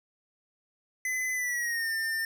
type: tone with pitch glide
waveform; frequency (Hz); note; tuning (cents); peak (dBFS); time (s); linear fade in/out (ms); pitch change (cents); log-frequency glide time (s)
square; 2022 to 1801.4; B6 to A6; +40 to +40; -29; 1.05-2.25; 2; -200; 1.33-1.91
effects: none